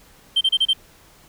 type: tone bursts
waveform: sine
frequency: 3136 Hz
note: G7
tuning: in tune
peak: -12 dBFS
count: 5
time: 0.36-0.734 s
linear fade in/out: 10 ms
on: 50 ms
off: 31 ms
effects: tanh soft clip ceiling -12 dBFS + pink hiss -51 dBFS RMS until 1.28 s